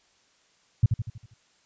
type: tone with echo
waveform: sine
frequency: 111 Hz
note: A2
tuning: 16 cents sharp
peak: -13 dBFS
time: 0.83-0.86 s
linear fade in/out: 5 ms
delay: 80 ms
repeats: 6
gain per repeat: -6 dB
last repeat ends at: 1.34 s
effects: white hiss -64 dBFS RMS until 1.65 s + resampled to 16000 Hz